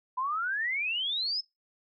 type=exponential sweep; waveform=sine; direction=up; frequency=987 to 5274 Hz; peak=-28 dBFS; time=0.17-1.41 s; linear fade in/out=10 ms; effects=noise-tail reverb RT60 0.2 s tail -22 dB re dry